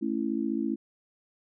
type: chord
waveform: sine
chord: A major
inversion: none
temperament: just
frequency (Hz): 220 / 275 / 330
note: A3 / C#4 / E4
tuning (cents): 0 / -14 / +2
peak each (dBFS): -31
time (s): 0.01-0.76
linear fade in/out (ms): 20
effects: none